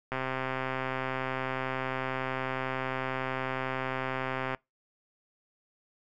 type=click train; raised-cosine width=0.5 ms; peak=-17 dBFS; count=581; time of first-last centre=0.12-4.547 s; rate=131 Hz; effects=noise-tail reverb RT60 0.2 s tail -25 dB re dry